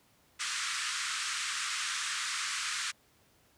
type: band-pass noise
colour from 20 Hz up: pink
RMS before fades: -35 dBFS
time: 0.39-2.92 s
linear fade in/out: 20 ms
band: 1200 to 9000 Hz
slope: 48 dB/octave
effects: pink hiss -66 dBFS RMS until 3.57 s + high-pass 60 Hz 12 dB/octave